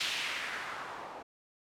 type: noise with low-pass filter sweep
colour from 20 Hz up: blue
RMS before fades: -38 dBFS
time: 0-1.23 s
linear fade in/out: 10 ms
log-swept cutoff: 3500 to 730 Hz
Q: 1.6
effects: none